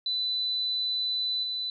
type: tone with level steps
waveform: sine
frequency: 3995 Hz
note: B7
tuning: 19 cents sharp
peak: -26 / -29 dBFS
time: 0.06-1.7 s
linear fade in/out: 2 ms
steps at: 1.43 s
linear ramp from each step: 5 ms
effects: none